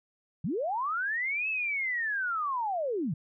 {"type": "linear two-way sweep", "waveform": "sine", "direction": "up then down", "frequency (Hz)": [128.6, 2637, 128.6], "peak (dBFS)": -28, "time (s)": [0.44, 3.14], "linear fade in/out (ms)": 5, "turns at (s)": 1.49, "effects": []}